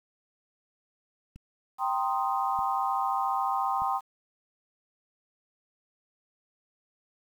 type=click train; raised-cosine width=5 ms; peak=-34 dBFS; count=3; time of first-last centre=1.36-3.82 s; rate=0.813 Hz
type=chord; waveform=sine; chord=C minor seventh; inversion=second; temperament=equal; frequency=784 / 932.3 / 1046.5 / 1244.5 Hz; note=G5 / Bb5 / C6 / Eb6; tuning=0 / 0 / 0 / 0 cents; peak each=-29 / -34 / -30 / -33 dBFS; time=1.78-4.01 s; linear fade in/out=50 ms
effects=9-bit